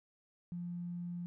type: tone with tanh clipping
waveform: triangle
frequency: 174.61 Hz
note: F3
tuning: in tune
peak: -38 dBFS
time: 0.52-1.26 s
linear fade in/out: 0 ms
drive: 3 dB
effects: none